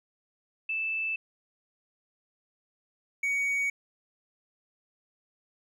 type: tone pair in turn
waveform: sine / triangle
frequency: 2637 / 2245 Hz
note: E7 / C#7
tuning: 0 / +21 cents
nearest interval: minor third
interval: 279 cents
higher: first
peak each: -28 / -24 dBFS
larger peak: second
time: 0.69-1.16 / 3.23-3.7 s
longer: neither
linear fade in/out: 5 ms
effects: none